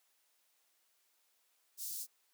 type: high-pass noise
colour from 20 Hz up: white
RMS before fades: -42 dBFS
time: 1.77-2.07 s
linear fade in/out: 50 ms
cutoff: 4800 Hz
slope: 24 dB/octave
effects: white hiss -75 dBFS RMS until 2.33 s + high-pass 400 Hz 12 dB/octave